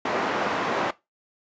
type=band-pass noise; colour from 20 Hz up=white; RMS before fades=-26 dBFS; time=0.05-0.91 s; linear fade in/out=5 ms; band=230 to 1200 Hz; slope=12 dB/octave; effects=noise-tail reverb RT60 0.2 s tail -18 dB re dry + resampled to 16000 Hz